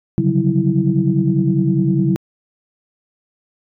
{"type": "tone cluster", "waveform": "sine", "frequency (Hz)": [136.3, 146.3, 181, 190.8, 328.2], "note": ["C#3", "D3", "F#3", "G3", "E4"], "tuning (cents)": [-29, -6, -38, -47, -8], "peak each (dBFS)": -19, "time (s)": [0.18, 2.16], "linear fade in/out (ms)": 0, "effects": ["tanh soft clip ceiling -1 dBFS"]}